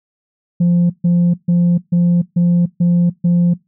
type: tone bursts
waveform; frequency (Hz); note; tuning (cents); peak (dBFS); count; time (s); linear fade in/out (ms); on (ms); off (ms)
sine; 174.2; F3; -4; -7; 7; 0.6-3.54; 10; 300; 140
effects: noise-tail reverb RT60 0.2 s tail -21 dB re dry + tanh soft clip ceiling -8 dBFS